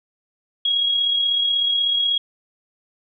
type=tone with amplitude modulation; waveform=sine; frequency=3303 Hz; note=G#7; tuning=10 cents flat; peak=-15 dBFS; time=0.65-2.18 s; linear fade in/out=5 ms; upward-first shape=sine; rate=36.3 Hz; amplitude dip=40%; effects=none